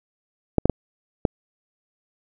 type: clicks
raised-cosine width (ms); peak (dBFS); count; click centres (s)
2; -3; 4; 0.583 / 0.656 / 0.697 / 1.252
effects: none